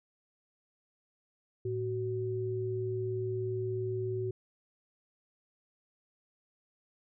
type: tone pair together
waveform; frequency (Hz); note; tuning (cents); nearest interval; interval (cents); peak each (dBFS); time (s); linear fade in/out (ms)
sine; 111.61 / 374.6; A2 / F#4; +25 / +21; octave + major sixth; 2096; -35 / -33; 1.65-4.31; 5
effects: none